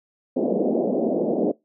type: band-pass noise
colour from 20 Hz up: pink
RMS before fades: -22 dBFS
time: 0.36-1.52 s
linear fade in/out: 10 ms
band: 200 to 650 Hz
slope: 48 dB/octave
effects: noise-tail reverb RT60 0.2 s tail -23 dB re dry